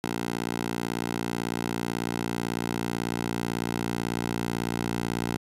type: tone with high-pass filter sweep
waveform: 10% pulse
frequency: 58.1 Hz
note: A#1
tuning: 5 cents flat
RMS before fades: -30 dBFS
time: 0.04-5.37 s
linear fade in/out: 0 ms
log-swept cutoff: 200 to 130 Hz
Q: 0.71
effects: resampled to 32000 Hz

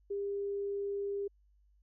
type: tone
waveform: sine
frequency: 401.2 Hz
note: G4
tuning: 40 cents sharp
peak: -33 dBFS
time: 0.1-1.28 s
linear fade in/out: 10 ms
effects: added 50 Hz sine -64 dBFS peak until 1.82 s

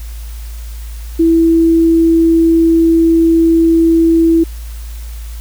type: tone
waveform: sine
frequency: 329.6 Hz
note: E4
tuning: in tune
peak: -6 dBFS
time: 1.19-4.44 s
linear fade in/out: 10 ms
effects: added 56 Hz sine -23 dBFS peak until 5.4 s + white hiss -39 dBFS RMS until 5.4 s

